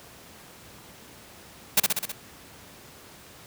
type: noise with echo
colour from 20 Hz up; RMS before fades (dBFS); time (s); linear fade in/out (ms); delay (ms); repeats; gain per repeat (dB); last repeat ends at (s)
white; -18; 1.77-1.8; 5; 64; 5; -3; 2.12
effects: pink hiss -48 dBFS RMS until 3.46 s + high-pass 80 Hz 12 dB/octave